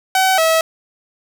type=tone pair in turn; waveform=sawtooth; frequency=758 / 647 Hz; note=F#5 / E5; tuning=+42 / -32 cents; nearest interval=minor third; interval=274 cents; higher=first; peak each=-8 dBFS; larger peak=neither; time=0.15-0.38 / 0.38-0.61 s; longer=neither; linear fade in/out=2 ms; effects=none